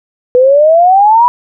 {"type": "exponential sweep", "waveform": "sine", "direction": "up", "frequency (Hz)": [490.1, 987.8], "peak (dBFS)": -3, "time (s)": [0.35, 1.28], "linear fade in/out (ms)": 0, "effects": []}